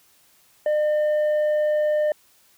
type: tone with tanh clipping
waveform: sine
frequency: 604 Hz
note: D5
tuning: 48 cents sharp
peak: -19 dBFS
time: 0.66-2.12 s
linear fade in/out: 2 ms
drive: 4 dB
effects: white hiss -58 dBFS RMS until 2.57 s

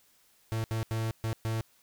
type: tone bursts at uneven times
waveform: 45% pulse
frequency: 112.2 Hz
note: A2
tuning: 34 cents sharp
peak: -29 dBFS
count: 5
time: 0.52-0.64 / 0.71-0.83 / 0.91-1.11 / 1.24-1.33 / 1.45-1.61 s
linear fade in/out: 0 ms
effects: white hiss -65 dBFS RMS until 1.82 s

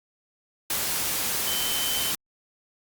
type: tone in noise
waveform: sine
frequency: 3071 Hz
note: G7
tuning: 36 cents flat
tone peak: -30 dBFS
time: 1.47-2.11 s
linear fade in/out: 2 ms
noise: white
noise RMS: -27 dBFS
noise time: 0.7-2.15 s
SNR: -6 dB
effects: Opus 48 kbps

